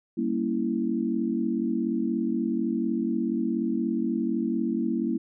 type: chord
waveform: sine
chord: G diminished seventh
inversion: none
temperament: equal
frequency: 196 / 233.1 / 277.2 / 329.6 Hz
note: G3 / Bb3 / Db4 / Fb4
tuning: 0 / 0 / 0 / 0 cents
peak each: -32 / -27 / -32 / -29 dBFS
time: 0.17-5.18 s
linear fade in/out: 10 ms
effects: none